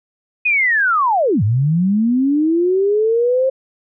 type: linear two-way sweep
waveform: sine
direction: down then up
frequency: 2523 to 98 to 535 Hz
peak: -12 dBFS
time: 0.45-3.5 s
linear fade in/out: 10 ms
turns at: 1.43 s
effects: none